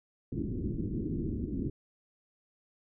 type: low-pass noise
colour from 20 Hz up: white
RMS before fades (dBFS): -34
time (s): 0.32-1.7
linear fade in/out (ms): 5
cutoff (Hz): 350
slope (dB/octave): 48
effects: none